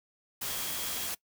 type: tone in noise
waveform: sine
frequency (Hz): 3268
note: G#7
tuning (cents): -29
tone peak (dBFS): -44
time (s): 0.47-1.08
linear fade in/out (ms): 10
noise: white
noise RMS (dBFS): -35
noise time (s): 0.41-1.15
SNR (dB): -12
effects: noise-tail reverb RT60 0.1 s tail -22 dB re dry